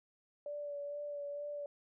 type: tone with vibrato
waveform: sine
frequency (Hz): 579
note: D5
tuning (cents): -25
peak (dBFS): -39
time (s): 0.46-1.66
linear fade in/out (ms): 2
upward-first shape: sine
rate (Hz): 2.2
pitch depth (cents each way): 20
effects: none